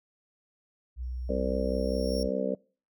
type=tone with vibrato; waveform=sine; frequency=61.74 Hz; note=B1; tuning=in tune; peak=-32 dBFS; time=0.96-2.3 s; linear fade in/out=50 ms; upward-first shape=sine; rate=1.3 Hz; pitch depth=13 cents each way
type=tone with exponential growth; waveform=40% pulse; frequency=5500 Hz; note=F8; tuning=27 cents flat; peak=-35 dBFS; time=1.03-2.23 s; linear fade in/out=1 ms; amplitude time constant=260 ms
type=harmonic tone; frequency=65 Hz; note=C2; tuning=11 cents flat; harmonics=3 / 4 / 5 / 6 / 7 / 8 / 9; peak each=-34 / -35 / -43 / -43 / -33 / -33 / -33 dBFS; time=1.29-2.55 s; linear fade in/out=5 ms
effects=noise-tail reverb RT60 0.4 s tail -25 dB re dry